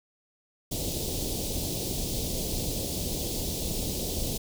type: band-stop noise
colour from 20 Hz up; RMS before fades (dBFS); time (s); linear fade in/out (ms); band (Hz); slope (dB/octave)
pink; -31; 0.71-4.38; 10; 610 to 3500; 24
effects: none